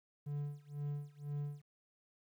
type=tone with tremolo; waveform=triangle; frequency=145.2 Hz; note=D3; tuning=19 cents flat; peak=-34 dBFS; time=0.26-1.62 s; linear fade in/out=10 ms; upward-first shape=sine; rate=2 Hz; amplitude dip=95%; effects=12-bit